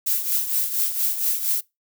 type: noise with tremolo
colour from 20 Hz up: violet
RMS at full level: -20 dBFS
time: 0.06-1.61 s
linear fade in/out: 10 ms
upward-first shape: triangle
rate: 4.3 Hz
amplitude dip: 70%
effects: noise-tail reverb RT60 0.2 s tail -22 dB re dry